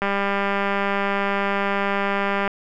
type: click train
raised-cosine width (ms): 0.5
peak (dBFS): -8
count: 490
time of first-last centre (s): 0.02-2.477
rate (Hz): 199
effects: none